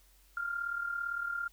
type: tone with amplitude modulation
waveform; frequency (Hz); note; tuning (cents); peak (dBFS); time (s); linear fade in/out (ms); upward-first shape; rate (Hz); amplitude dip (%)
sine; 1396.9; F6; 0; -30; 0.37-1.48; 2; sine; 37.7; 65
effects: added 47 Hz sine -62 dBFS peak until 1.52 s + white hiss -66 dBFS RMS until 1.52 s